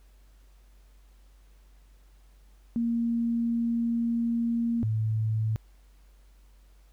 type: tone pair in turn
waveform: sine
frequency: 233.1 / 109.78 Hz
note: A#3 / A2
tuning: 0 / -3 cents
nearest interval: octave + minor second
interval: 1303 cents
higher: first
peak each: -24 dBFS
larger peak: neither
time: 2.76-4.83 / 4.83-5.56 s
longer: first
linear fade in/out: 0 ms
effects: added 48 Hz sine -53 dBFS peak until 6.92 s + pink hiss -67 dBFS RMS until 6.92 s